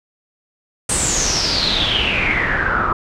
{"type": "noise with low-pass filter sweep", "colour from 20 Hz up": "pink", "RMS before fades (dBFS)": -18, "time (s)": [0.89, 2.93], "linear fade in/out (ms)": 5, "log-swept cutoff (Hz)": [8800, 1200], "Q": 9.2, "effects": []}